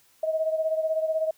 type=beating tone pair; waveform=sine; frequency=633 / 649 Hz; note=D#5 / E5; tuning=+30 / -27 cents; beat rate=16 Hz; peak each=-24 / -30 dBFS; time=0.23-1.31 s; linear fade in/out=5 ms; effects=white hiss -61 dBFS RMS until 1.37 s